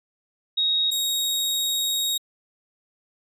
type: tone pair in turn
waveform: sine / sawtooth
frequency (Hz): 3767 / 3767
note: A#7 / A#7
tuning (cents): +17 / +17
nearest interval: unison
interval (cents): 0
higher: neither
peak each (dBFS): -19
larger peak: neither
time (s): 0.57-0.91 / 0.91-2.18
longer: second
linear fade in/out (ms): 10
effects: resampled to 32000 Hz